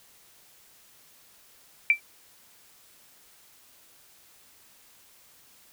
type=tone with exponential decay; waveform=sine; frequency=2340 Hz; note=D7; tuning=7 cents flat; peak=-12 dBFS; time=1.9-2 s; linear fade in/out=1 ms; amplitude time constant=20 ms; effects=white hiss -57 dBFS RMS until 5.72 s